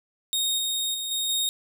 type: tone with level steps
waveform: sawtooth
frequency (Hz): 3717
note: A#7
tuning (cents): -6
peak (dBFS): -20 / -22 / -26 / -22 / -20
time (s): 0.33-1.49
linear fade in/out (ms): 0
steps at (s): 0.58 / 0.94 / 1.11 / 1.29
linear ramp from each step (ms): 5
effects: none